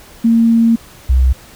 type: tone pair in turn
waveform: sine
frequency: 229.4 / 64.37 Hz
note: A#3 / C2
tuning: -28 / -28 cents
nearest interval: octave + minor seventh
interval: 2200 cents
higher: first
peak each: -7 dBFS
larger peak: neither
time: 0.24-0.76 / 1.09-1.33 s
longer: first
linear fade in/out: 10 ms
effects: pink hiss -40 dBFS RMS until 1.55 s